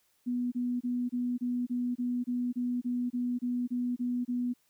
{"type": "tone bursts", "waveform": "sine", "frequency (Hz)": 245.4, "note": "B3", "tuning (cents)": -11, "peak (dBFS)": -28, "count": 15, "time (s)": [0.26, 4.538], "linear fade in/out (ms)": 20, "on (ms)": 260, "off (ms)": 27, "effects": ["white hiss -71 dBFS RMS until 4.69 s"]}